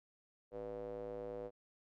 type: tone with band-pass filter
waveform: square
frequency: 54.4 Hz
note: A1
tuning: 19 cents flat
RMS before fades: -45 dBFS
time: 0.51-1.51 s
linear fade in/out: 50 ms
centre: 510 Hz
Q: 5.1
effects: none